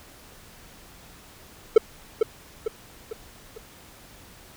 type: tone with echo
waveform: triangle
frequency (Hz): 441.7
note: A4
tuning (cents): +7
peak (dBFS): -6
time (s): 1.76-1.78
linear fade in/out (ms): 5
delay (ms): 450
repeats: 4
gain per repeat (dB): -7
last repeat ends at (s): 3.58
effects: pink hiss -49 dBFS RMS until 4.56 s